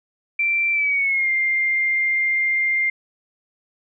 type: tone with pitch glide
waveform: sine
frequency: 2349 to 2105 Hz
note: D7 to C7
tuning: 0 to +10 cents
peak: -17 dBFS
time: 0.39-2.9 s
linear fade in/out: 5 ms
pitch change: -190 cents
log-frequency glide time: 0.72-1.3 s
effects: none